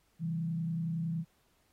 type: tone with frequency modulation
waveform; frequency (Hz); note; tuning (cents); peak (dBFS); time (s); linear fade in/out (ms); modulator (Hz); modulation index
sine; 164.8; E3; 0; -31; 0.19-1.25; 50; 30.8; 0.5
effects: pink hiss -72 dBFS RMS until 1.72 s + AAC 48 kbps